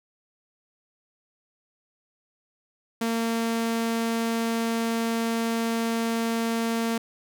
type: tone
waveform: sawtooth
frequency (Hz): 228.8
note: A#3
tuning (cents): -32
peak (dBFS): -20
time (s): 3.01-6.98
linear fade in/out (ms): 5
effects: none